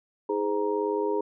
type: tone cluster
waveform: sine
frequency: 317.3 / 415.6 / 514 / 937 Hz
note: D#4 / G#4 / C5 / A#5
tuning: +34 / +1 / -31 / +9 cents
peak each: -32 / -26 / -33 / -32 dBFS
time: 0.29-1.21 s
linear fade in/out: 5 ms
effects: none